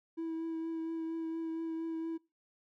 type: tone with vibrato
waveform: triangle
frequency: 326.3 Hz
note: E4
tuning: 18 cents flat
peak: -32 dBFS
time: 0.17-2.18 s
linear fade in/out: 20 ms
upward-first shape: triangle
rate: 4.3 Hz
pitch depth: 18 cents each way
effects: noise-tail reverb RT60 0.3 s tail -25 dB re dry + tanh soft clip ceiling -29 dBFS